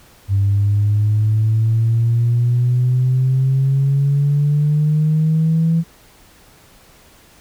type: exponential sweep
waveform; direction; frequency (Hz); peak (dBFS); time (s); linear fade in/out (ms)
sine; up; 98 to 166.2; -11; 0.28-5.84; 50
effects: tanh soft clip ceiling -8 dBFS + pink hiss -48 dBFS RMS until 7.4 s